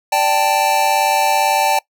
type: chord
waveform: square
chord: D suspended fourth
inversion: none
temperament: just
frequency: 587.3 / 783.1 / 881 Hz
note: D5 / G5 / A5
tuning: 0 / -2 / +2 cents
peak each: -22 / -17 / -17 dBFS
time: 0.12-1.79 s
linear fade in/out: 5 ms
effects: noise-tail reverb RT60 0.1 s tail -22 dB re dry